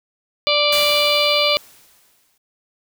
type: harmonic tone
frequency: 587.3 Hz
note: D5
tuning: in tune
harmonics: 1 / 2 / 4 / 5 / 6 / 7 / 8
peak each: -19 / -24 / -21 / -22 / -22 / -23 / -24 dBFS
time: 0.47-1.57 s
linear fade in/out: 0 ms
type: noise with exponential decay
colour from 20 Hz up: white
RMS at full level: -24 dBFS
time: 0.72-2.38 s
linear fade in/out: 5 ms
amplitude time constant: 360 ms
effects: none